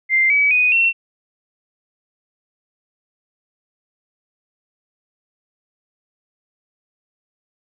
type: tone with pitch steps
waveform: sine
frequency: 2092 / 2281 / 2488 / 2713 Hz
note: C7 / C#7 / D#7 / E7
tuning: -1 / +49 / -1 / +49 cents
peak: -12 dBFS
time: 0.09-0.93 s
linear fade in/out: 50 ms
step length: 210 ms
effects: none